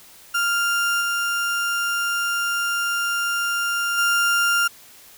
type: tone with level steps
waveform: 35% pulse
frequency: 1396.9 Hz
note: F6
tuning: in tune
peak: -17 / -19 / -15 dBFS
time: 0.34-4.68 s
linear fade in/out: 10 ms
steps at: 1 / 3.97 s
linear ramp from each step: 20 ms
effects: white hiss -47 dBFS RMS until 5.17 s